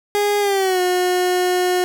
30% pulse tone with pitch glide, 411 to 362 Hz, G#4 to F#4, -18 to -38 cents, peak -13 dBFS, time 0.15-1.84 s, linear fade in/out 0 ms, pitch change -220 cents, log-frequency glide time 0.4-0.81 s, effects none

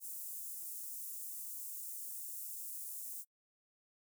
white high-pass noise, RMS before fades -45 dBFS, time 0-3.25 s, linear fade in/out 50 ms, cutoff 7700 Hz, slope 24 dB/octave, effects noise-tail reverb RT60 0.1 s tail -26 dB re dry

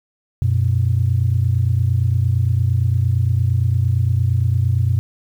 sine tone pair together, 92.5 / 121.23 Hz, F#2 / B2, 0 / -32 cents, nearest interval perfect fourth, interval 468 cents, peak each -16 dBFS, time 0.42-4.99 s, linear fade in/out 0 ms, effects tanh soft clip ceiling -6 dBFS + 8-bit

